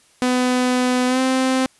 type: tone with pitch glide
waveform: sawtooth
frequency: 251 to 260.5 Hz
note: B3 to C4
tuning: +28 to -7 cents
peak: -12 dBFS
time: 0.22-1.66 s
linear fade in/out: 0 ms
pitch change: +65 cents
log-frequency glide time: 1.07-1.2 s
effects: white hiss -55 dBFS RMS until 1.79 s + resampled to 24000 Hz